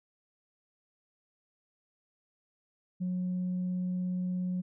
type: tone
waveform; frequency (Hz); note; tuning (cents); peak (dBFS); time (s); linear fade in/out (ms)
sine; 181.7; F#3; -31; -28; 3-4.62; 20
effects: tanh soft clip ceiling -27 dBFS